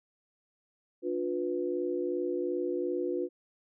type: chord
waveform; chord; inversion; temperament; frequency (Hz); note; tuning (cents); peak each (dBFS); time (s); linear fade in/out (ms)
sine; B diminished; first; equal with one note detuned; 293.7 / 356.4 / 493.9; D4 / F4 / B4; 0 / +35 / 0; -36 / -31 / -35; 1.02-3.29; 50
effects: none